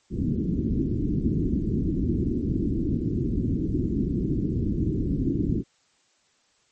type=low-pass noise; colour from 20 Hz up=white; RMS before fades=-25 dBFS; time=0.1-5.64 s; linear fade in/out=50 ms; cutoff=340 Hz; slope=48 dB/octave; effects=white hiss -65 dBFS RMS until 6.71 s + MP3 32 kbps